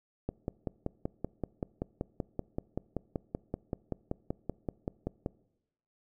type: click train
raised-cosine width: 2 ms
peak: -19 dBFS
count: 27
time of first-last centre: 0.29-5.261 s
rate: 5.23 Hz
effects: noise-tail reverb RT60 0.9 s tail -23 dB re dry